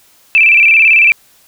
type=tone with vibrato; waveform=sine; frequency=2489 Hz; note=D#7; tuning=in tune; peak=-4 dBFS; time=0.35-1.12 s; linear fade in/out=0 ms; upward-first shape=square; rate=18 Hz; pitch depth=95 cents each way; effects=white hiss -48 dBFS RMS until 1.47 s